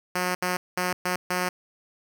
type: tone bursts at uneven times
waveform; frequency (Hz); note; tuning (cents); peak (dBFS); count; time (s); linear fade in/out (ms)
5% pulse; 180.9; F#3; -39; -13; 5; 0.15-0.35 / 0.42-0.57 / 0.77-0.93 / 1.05-1.16 / 1.3-1.49; 5
effects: none